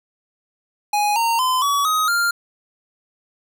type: tone with pitch steps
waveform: square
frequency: 830.6 / 921.6 / 1022.6 / 1134.6 / 1259 / 1396.9 Hz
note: G#5 / A#5 / C6 / C#6 / D#6 / F6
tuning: 0 / -20 / -40 / +40 / +20 / 0 cents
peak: -17 dBFS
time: 0.93-2.31 s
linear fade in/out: 5 ms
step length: 230 ms
effects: none